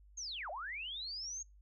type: linear two-way sweep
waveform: sine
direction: down then up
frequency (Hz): 6645 to 563 to 6645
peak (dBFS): -40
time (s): 0.17-1.43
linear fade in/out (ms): 10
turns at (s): 0.5
effects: noise-tail reverb RT60 0.2 s tail -24 dB re dry + added 50 Hz sine -58 dBFS peak until 1.61 s